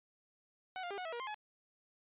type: tone with pitch steps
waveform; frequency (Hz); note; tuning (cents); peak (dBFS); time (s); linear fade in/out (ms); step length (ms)
sawtooth; 747 / 703 / 400.1 / 732 / 651 / 475.4 / 1052 / 847; F#5 / F5 / G4 / F#5 / E5 / A#4 / C6 / G#5; +16 / +11 / +35 / -19 / -22 / +34 / +9 / +34; -36; 0.76-1.344; 0; 73
effects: resampled to 8000 Hz